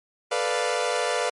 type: chord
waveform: sawtooth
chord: B half-diminished seventh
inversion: third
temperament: equal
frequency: 440 / 493.9 / 587.3 / 698.5 Hz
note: A4 / B4 / D5 / F5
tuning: 0 / 0 / 0 / 0 cents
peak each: -27 / -23 / -25 / -25 dBFS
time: 0.31-1.3 s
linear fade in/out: 10 ms
effects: low-pass 12000 Hz 12 dB/octave + MP3 48 kbps